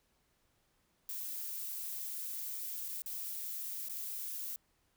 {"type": "noise with dropouts", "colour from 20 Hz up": "violet", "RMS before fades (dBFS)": -41, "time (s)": [1.09, 4.56], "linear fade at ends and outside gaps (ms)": 1, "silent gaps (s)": [[2.884, 2.887], [3.02, 3.06], [3.886, 3.896]], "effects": ["pink hiss -75 dBFS RMS until 4.96 s"]}